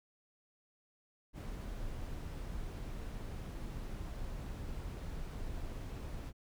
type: noise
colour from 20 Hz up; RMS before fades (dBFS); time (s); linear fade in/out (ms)
brown; -42; 1.33-6.33; 50
effects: none